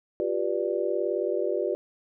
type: chord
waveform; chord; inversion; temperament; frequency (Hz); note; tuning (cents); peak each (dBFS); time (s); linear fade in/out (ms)
sine; G dominant seventh; third; just; 352.8 / 392 / 490 / 588; F4 / G4 / B4 / D5; +18 / 0 / -14 / +2; -30 / -29 / -31 / -30; 0.2-1.75; 0
effects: none